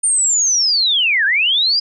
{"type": "linear two-way sweep", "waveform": "sine", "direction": "down then up", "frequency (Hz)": [9030, 1538, 4959], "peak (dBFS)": -12, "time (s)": [0.03, 1.8], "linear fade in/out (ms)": 10, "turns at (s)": 1.25, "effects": []}